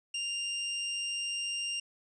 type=tone; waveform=sawtooth; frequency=2794 Hz; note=F7; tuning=in tune; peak=-29 dBFS; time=0.14-1.8 s; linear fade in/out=5 ms; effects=resampled to 22050 Hz